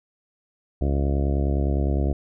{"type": "harmonic tone", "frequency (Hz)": 69.8, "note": "C#2", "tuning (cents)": 13, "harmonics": [1, 2, 3, 4, 5, 6, 7, 8, 9, 10], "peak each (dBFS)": [-21, -28, -32, -31, -32, -36, -39, -38, -37, -40], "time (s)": [0.81, 2.13], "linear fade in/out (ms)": 5, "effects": []}